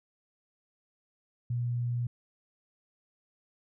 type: tone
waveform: sine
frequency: 120.7 Hz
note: B2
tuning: 39 cents flat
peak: -28 dBFS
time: 1.5-2.07 s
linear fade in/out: 5 ms
effects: none